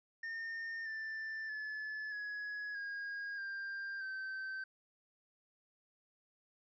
triangle tone with pitch steps, 1821 / 1772.2 / 1724.8 / 1678.6 / 1633.6 / 1589.9 / 1547.3 Hz, A#6 / A6 / A6 / G#6 / G#6 / G6 / G6, -41 / +12 / -35 / +18 / -29 / +24 / -23 cents, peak -38 dBFS, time 0.23-4.64 s, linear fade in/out 5 ms, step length 630 ms, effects resampled to 16000 Hz

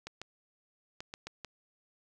clicks, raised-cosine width 0.2 ms, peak -24 dBFS, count 6, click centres 0.07 / 0.216 / 1.005 / 1.139 / 1.27 / 1.447 s, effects none

